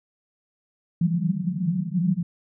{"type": "band-pass noise", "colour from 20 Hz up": "white", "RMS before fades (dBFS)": -24, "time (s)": [1.01, 2.23], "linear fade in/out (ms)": 5, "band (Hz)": [160, 190], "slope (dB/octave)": 96, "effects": []}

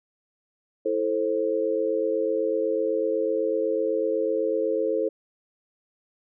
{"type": "chord", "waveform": "sine", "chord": "A minor", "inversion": "second", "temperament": "just", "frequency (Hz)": [330, 440, 528], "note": ["E4", "A4", "C5"], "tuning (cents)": [2, 0, 16], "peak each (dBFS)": [-29, -25, -26], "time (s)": [0.85, 5.09], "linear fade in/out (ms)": 10, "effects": []}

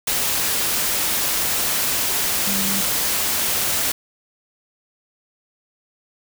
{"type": "tone in noise", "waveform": "sine", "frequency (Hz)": 197, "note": "G3", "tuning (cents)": 9, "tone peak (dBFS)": -26, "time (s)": [2.47, 2.81], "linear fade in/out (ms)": 5, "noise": "white", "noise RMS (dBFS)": -21, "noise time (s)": [0.07, 3.92], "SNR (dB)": -8, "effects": []}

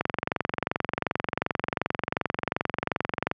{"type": "click train", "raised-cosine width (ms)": 0.5, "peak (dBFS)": -9, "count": 76, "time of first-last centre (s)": [0.01, 3.314], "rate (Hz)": 22.7, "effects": ["high-pass 100 Hz 12 dB/octave"]}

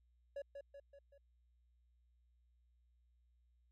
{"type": "tone with echo", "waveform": "triangle", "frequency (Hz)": 562, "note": "C#5", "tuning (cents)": 24, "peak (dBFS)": -40, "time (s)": [0.36, 0.42], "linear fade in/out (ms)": 5, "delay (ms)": 190, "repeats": 4, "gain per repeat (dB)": -5, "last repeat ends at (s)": 1.18, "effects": ["added 60 Hz sine -70 dBFS peak until 3.71 s"]}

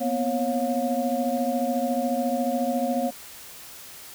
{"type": "tone cluster", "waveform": "sine", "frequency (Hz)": [238.9, 253, 548, 713], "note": ["A#3", "B3", "C#5", "F5"], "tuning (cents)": [43, 42, -20, 36], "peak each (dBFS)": -28, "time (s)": [0, 3.11], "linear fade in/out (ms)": 20, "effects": ["white hiss -43 dBFS RMS until 4.14 s"]}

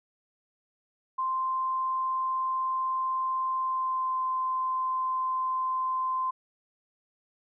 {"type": "tone with pitch glide", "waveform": "sine", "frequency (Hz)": [1044, 1036.8], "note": ["C6", "C6"], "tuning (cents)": [-4, -16], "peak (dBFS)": -26, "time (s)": [1.18, 6.31], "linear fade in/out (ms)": 10, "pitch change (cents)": -12, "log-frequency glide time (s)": [3.56, 4.2], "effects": []}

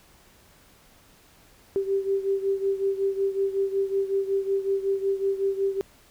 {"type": "beating tone pair", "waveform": "sine", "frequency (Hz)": [390.1, 395.5], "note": ["G4", "G4"], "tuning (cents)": [-8, 15], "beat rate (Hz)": 5.4, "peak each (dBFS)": [-24, -28], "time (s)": [1.76, 5.81], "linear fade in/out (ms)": 0, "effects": ["pink hiss -56 dBFS RMS until 6.1 s"]}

